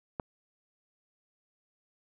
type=click; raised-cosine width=1 ms; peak=-19 dBFS; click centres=0.198 s; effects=none